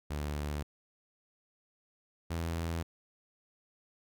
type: tone pair in turn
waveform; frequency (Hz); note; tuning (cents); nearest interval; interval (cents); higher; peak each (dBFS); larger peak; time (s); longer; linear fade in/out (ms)
sawtooth; 73.7 / 83.11; D2 / E2; +7 / +15; major second; 208; second; -30 / -29; second; 0.1-0.63 / 2.3-2.83; neither; 10
effects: none